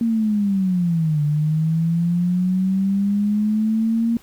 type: linear two-way sweep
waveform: sine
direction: down then up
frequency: 233.1 to 146.83 to 233.1 Hz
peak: -16 dBFS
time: 0.01-4.17 s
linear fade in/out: 2 ms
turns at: 1.23 s
effects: pink hiss -50 dBFS RMS until 4.22 s